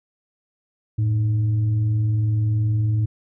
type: tone with frequency modulation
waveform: sine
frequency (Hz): 109.7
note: A2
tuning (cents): -5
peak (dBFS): -17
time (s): 0.98-3.06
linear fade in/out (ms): 10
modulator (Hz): 198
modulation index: 0.25
effects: none